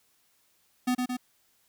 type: tone with echo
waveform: square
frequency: 250 Hz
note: B3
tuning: 21 cents sharp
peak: -24 dBFS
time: 0.87-0.95 s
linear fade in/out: 10 ms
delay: 110 ms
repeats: 2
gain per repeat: -3 dB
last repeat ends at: 1.17 s
effects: white hiss -68 dBFS RMS until 1.68 s